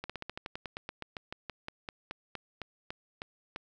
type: slowing click train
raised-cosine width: 0.3 ms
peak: -22 dBFS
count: 23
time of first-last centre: 0.04-3.561 s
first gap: 56 ms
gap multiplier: 1.09
effects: none